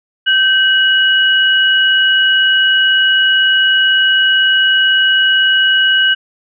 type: tone pair together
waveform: sine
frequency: 1551 / 2920 Hz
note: G6 / F#7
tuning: -19 / -24 cents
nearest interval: major seventh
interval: 1095 cents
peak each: -11 dBFS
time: 0.26-6.15 s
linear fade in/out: 20 ms
effects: none